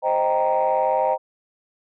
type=chord; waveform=sine; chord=C minor seventh; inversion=none; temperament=equal; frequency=523.3 / 622.3 / 784 / 932.3 Hz; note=C5 / Eb5 / G5 / Bb5; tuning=0 / 0 / 0 / 0 cents; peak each=-22 dBFS; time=0.02-1.18 s; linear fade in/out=50 ms; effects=tanh soft clip ceiling -11 dBFS